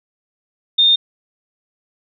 sine tone, 3644 Hz, A#7, 40 cents flat, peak -9 dBFS, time 0.78-0.96 s, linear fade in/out 10 ms, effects none

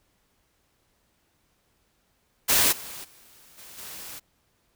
white noise with level steps, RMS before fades -20 / -39 / -54 / -46 / -40 dBFS, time 2.48-4.2 s, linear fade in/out 20 ms, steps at 2.71 / 3.03 / 3.57 / 3.77 s, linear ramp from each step 20 ms, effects pink hiss -69 dBFS RMS until 4.75 s

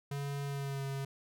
square tone with pitch glide, 141.1 to 137 Hz, C#3 to C#3, +31 to -20 cents, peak -36 dBFS, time 0.11-1.05 s, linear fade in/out 5 ms, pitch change -51 cents, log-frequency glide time 0.45-0.84 s, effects none

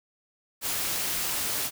white noise with amplitude modulation, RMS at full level -27 dBFS, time 0.61-1.71 s, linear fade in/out 50 ms, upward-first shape sine, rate 296 Hz, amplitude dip 50%, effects none

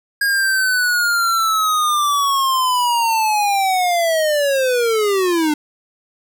square linear sweep, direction down, 1636 to 293.7 Hz, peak -15 dBFS, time 0.21-5.54 s, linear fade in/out 5 ms, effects none

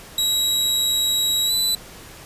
sawtooth tone with pitch glide, 3857 to 3982 Hz, B7 to B7, -42 to +14 cents, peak -15 dBFS, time 0.18-1.75 s, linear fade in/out 2 ms, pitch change +56 cents, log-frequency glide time 1.46-1.52 s, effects pink hiss -41 dBFS RMS until 2.25 s + resampled to 32000 Hz

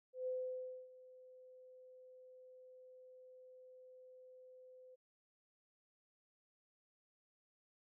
sine tone with ADSR envelope, 510 Hz, C5, 44 cents flat, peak -37 dBFS, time 0.13-4.96 s, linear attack 140 ms, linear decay 610 ms, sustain -20 dB, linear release 19 ms, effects none

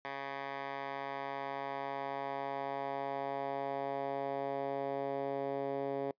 10% pulse tone with band-pass filter sweep, 138.2 Hz, C#3, 5 cents flat, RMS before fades -38 dBFS, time 0.05-6.11 s, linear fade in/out 0 ms, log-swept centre 1400 to 470 Hz, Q 1.4, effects noise-tail reverb RT60 0.1 s tail -25 dB re dry + resampled to 11025 Hz

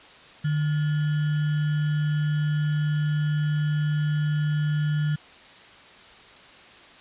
sine tone with sample-and-hold, 150 Hz, D3, 37 cents sharp, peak -21 dBFS, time 0.44-5.16 s, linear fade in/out 10 ms, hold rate 1575 Hz, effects white hiss -48 dBFS RMS until 7 s + resampled to 8000 Hz

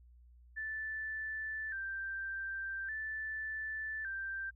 sine tone with vibrato, 1661.2 Hz, G#6, in tune, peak -37 dBFS, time 0.56-4.51 s, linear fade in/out 20 ms, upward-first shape square, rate 0.43 Hz, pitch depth 96 cents each way, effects added 60 Hz sine -57 dBFS peak until 4.55 s

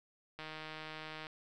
click train, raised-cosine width 0.3 ms, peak -29 dBFS, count 138, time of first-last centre 0.39-1.268 s, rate 156 Hz, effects none

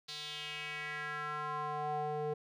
square tone with band-pass filter sweep, 150 Hz, D3, 37 cents sharp, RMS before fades -39 dBFS, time 0.08-2.34 s, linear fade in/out 10 ms, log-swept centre 4200 to 520 Hz, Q 3.5, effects none

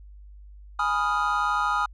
triangle chord, F half-diminished seventh, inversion first, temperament equal, 830.6 / 987.8 / 1244.5 / 1396.9 Hz, Ab5 / Cb6 / Eb6 / F6, 0 / 0 / 0 / 0 cents, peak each -27 / -28 / -23 / -27 dBFS, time 0.79-1.86 s, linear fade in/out 5 ms, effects added 50 Hz sine -43 dBFS peak until 1.93 s + resampled to 22050 Hz

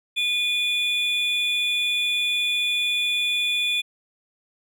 triangle tone pair together, 2452 / 3463 Hz, D#7 / A7, -26 / -28 cents, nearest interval tritone, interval 598 cents, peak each -22 dBFS, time 0.16-3.82 s, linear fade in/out 20 ms, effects none

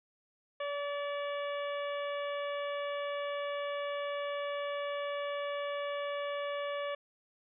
harmonic tone with a mistuned harmonic, 573 Hz, D5, 43 cents flat, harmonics 1 / 2 / 3 / 4 / 5 / 6, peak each -35 / -41 / -45 / -47 / -49 / -51 dBFS, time 0.6-6.95 s, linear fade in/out 5 ms, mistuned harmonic 3, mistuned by +21 cents, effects none

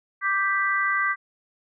sine chord, G major, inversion second, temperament equal, 1174.7 / 1568 / 1975.5 Hz, D6 / G6 / B6, 0 / 0 / 0 cents, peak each -25 dBFS, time 0.21-1.16 s, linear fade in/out 50 ms, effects none

